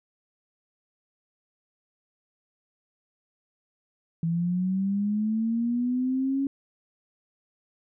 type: linear sweep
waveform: sine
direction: up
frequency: 163.5 to 277 Hz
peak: -23 dBFS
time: 4.23-6.47 s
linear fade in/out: 2 ms
effects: none